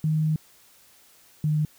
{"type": "tone pair in turn", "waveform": "sine", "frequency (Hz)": [155.8, 152.33], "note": ["D#3", "D#3"], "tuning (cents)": [3, -36], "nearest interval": "unison", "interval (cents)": 39, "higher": "first", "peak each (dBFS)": -20, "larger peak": "neither", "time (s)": [[0.04, 0.36], [1.44, 1.65]], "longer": "first", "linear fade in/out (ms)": 2, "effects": ["white hiss -56 dBFS RMS until 1.78 s"]}